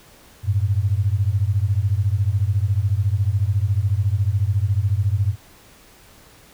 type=beating tone pair; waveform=sine; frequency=94 / 108 Hz; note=F#2 / A2; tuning=+28 / -32 cents; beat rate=14 Hz; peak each=-19 / -20 dBFS; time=0.43-5.36 s; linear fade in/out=50 ms; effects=pink hiss -49 dBFS RMS until 6.53 s